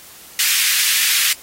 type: high-pass noise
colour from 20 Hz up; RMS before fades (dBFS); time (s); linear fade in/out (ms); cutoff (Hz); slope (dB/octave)
pink; -17; 0.39-1.33; 2; 1900; 24
effects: white hiss -41 dBFS RMS until 1.42 s + AAC 48 kbps